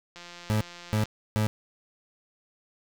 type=click train; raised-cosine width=0.2 ms; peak=-27 dBFS; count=157; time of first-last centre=0.16-1.057 s; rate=174 Hz
type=tone bursts; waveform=30% pulse; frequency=107.4 Hz; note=A2; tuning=41 cents flat; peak=-20 dBFS; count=3; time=0.5-1.47 s; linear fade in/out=0 ms; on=110 ms; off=320 ms
effects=none